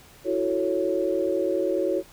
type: chord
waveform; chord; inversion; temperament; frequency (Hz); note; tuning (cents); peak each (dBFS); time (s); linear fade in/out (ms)
sine; F# minor seventh; third; equal; 329.6 / 370 / 440 / 554.4; E4 / F#4 / A4 / C#5; 0 / 0 / 0 / 0; -28 / -26 / -31 / -26; 0.24-2.03; 50
effects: pink hiss -51 dBFS RMS until 2.12 s